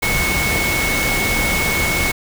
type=tone in noise; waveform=sine; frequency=2200 Hz; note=C#7; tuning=14 cents flat; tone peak=-19 dBFS; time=0.02-2.12 s; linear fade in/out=10 ms; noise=pink; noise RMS=-20 dBFS; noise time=0.02-2.12 s; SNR=-2 dB; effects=none